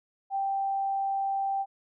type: tone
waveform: sine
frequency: 784 Hz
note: G5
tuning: in tune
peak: -26 dBFS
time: 0.3-1.66 s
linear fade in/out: 50 ms
effects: none